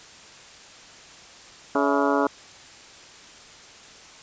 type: harmonic tone with a mistuned harmonic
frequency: 141.4 Hz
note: C#3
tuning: 35 cents sharp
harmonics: 2 / 3 / 4 / 5 / 6 / 7 / 8 / 9 / 10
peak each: -24 / -26 / -27 / -28 / -29 / -29 / -30 / -31 / -31 dBFS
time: 1.75-2.27 s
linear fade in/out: 2 ms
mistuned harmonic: 5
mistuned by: -110 cents
effects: white hiss -46 dBFS RMS until 4.22 s + resampled to 16000 Hz